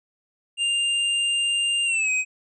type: tone with pitch glide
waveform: square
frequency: 2798 to 2522 Hz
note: F7 to D#7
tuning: +3 to +23 cents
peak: -21 dBFS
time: 0.57-2.25 s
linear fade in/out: 50 ms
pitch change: -180 cents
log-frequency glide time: 1.85-2.1 s
effects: resampled to 22050 Hz